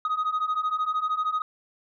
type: beating tone pair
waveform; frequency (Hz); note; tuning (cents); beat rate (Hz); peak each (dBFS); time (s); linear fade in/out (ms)
sine; 1244.5 / 1257.5; D#6 / D#6; 0 / +18; 13; -26 / -24; 0.05-1.42; 2
effects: tanh soft clip ceiling -21 dBFS